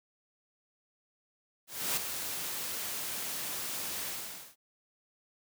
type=noise with ADSR envelope; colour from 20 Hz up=white; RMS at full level=-30 dBFS; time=1.67-4.56 s; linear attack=300 ms; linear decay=6 ms; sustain=-7 dB; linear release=500 ms; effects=high-pass 80 Hz 12 dB/octave